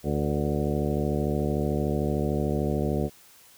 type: harmonic tone with a mistuned harmonic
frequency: 73.42 Hz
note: D2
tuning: in tune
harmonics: 1 / 2 / 3 / 4 / 5 / 6 / 7 / 8 / 10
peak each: -31 / -29 / -30 / -34 / -32 / -33 / -37 / -35 / -39 dBFS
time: 0.03-3.1 s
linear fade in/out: 50 ms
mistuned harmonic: 7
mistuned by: -33 cents
effects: white hiss -54 dBFS RMS until 3.57 s